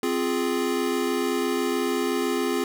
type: chord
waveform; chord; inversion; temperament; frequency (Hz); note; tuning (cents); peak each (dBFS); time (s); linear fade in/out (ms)
square; F minor; second; equal; 261.6 / 349.2 / 415.3; C4 / F4 / Ab4; 0 / 0 / 0; -28; 0.03-2.64; 2
effects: none

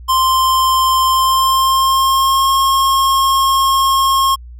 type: tone with pitch glide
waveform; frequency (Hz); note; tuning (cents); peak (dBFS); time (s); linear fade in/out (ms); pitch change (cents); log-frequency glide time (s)
square; 1046.5 to 1078.4; C6 to C#6; 0 to -48; -11; 0.08-4.36; 20; +52; 1.08-2.51
effects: added 60 Hz sine -31 dBFS peak until 4.59 s

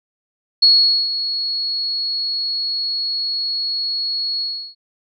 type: tone with ADSR envelope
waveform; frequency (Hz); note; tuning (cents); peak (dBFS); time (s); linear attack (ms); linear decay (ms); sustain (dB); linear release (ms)
sine; 4343; C#8; -36; -7; 0.62-4.75; 9; 450; -12; 340
effects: none

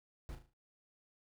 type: noise with echo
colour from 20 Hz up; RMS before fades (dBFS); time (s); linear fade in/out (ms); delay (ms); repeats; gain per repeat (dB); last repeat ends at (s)
brown; -45; 0.29-0.35; 0; 37; 5; -7; 0.535
effects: none

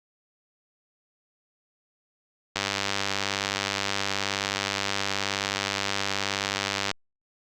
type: click train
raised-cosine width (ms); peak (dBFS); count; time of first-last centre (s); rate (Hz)
0.2; -8; 432; 2.56-6.914; 99
effects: Opus 48 kbps

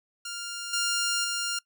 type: tone with level steps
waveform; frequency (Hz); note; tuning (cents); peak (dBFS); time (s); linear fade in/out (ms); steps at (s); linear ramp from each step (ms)
10% pulse; 1400; F6; +4; -26 / -17 / -20; 0.25-1.59; 5; 0.73 / 1.24; 5
effects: noise-tail reverb RT60 0.1 s tail -22 dB re dry

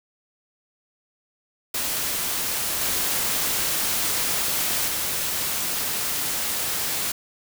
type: noise with level steps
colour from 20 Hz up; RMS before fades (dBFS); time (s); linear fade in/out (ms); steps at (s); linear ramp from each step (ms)
white; -26 / -24 / -26; 1.74-7.12; 5; 2.81 / 4.88; 5
effects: none

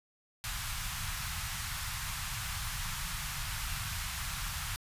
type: band-stop noise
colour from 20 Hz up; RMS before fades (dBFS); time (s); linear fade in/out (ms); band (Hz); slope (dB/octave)
pink; -37; 0.44-4.76; 0; 140 to 1000; 24
effects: resampled to 32000 Hz

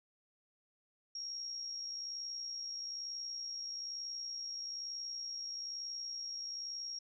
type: tone with amplitude modulation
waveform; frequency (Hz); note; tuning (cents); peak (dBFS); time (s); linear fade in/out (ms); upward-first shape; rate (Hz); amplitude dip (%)
sine; 5588; F8; 0; -38; 1.15-6.99; 5; sine; 61.1; 40
effects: none

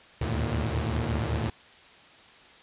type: tone cluster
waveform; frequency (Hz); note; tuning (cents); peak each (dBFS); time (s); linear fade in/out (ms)
sawtooth; 73.5 / 78.8 / 108.4 / 117.3; D2 / D#2 / A2 / A#2; +2 / +23 / -25 / +11; -28; 0.21-1.5; 5
effects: white hiss -52 dBFS RMS until 2.62 s + resampled to 8000 Hz

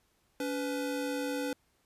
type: tone pair together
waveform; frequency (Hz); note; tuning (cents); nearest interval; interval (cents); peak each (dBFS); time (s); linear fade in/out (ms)
square; 283.9 / 499.2; C#4 / B4; +41 / +19; minor seventh; 978; -35 / -36; 0.4-1.53; 2
effects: pink hiss -72 dBFS RMS until 1.85 s + resampled to 32000 Hz

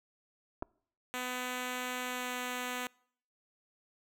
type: clicks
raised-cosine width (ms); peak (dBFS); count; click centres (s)
1; -24; 2; 0.624 / 0.627
type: tone with pitch glide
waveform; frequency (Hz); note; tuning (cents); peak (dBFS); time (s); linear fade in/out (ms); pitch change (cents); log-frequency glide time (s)
5% pulse; 250.7 to 249.1; B3 to B3; +26 to +15; -24; 1.14-2.87; 0; -11; 2.02-2.34
effects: noise-tail reverb RT60 0.6 s tail -26 dB re dry

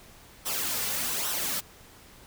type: noise with flanger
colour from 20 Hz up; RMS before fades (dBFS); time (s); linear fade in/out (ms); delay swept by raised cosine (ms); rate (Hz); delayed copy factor
white; -30; 0.45-1.61; 20; 0.43 to 3.23; 1.2; -0.6
effects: pink hiss -52 dBFS RMS until 2.26 s

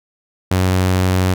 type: tone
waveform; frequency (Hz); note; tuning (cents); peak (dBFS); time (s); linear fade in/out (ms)
sawtooth; 92.6; F#2; +2; -9; 0.51-1.34; 5
effects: none

